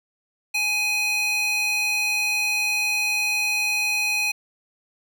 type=tone with high-pass filter; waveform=square; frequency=834 Hz; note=G#5; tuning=7 cents sharp; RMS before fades=-23 dBFS; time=0.54-4.32 s; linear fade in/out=10 ms; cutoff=2400 Hz; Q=2.2; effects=none